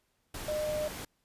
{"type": "tone in noise", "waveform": "sine", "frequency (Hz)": 608, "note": "D#5", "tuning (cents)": -40, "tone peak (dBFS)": -30, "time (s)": [0.48, 0.88], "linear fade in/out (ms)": 5, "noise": "pink", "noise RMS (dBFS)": -41, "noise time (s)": [0.34, 1.05], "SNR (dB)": 8, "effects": ["pink hiss -75 dBFS RMS until 1.24 s", "resampled to 32000 Hz"]}